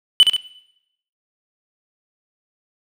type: tone with echo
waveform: triangle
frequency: 3000 Hz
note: F#7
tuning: 23 cents sharp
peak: -4 dBFS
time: 0.2-0.23 s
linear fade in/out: 0 ms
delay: 67 ms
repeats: 2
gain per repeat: -5 dB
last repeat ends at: 0.364 s
effects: noise-tail reverb RT60 0.8 s tail -19 dB re dry